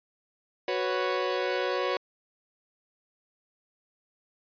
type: chord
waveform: sawtooth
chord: F# suspended fourth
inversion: none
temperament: equal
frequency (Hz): 370 / 493.9 / 554.4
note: F#4 / B4 / C#5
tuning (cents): 0 / 0 / 0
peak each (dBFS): -27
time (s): 0.68-1.97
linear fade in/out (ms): 2
effects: resampled to 11025 Hz